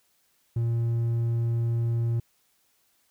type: tone with hard clipping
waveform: sine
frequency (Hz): 116.54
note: A#2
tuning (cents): 0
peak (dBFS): -24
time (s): 0.56-2.2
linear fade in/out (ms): 5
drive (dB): 3
effects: white hiss -68 dBFS RMS until 3.1 s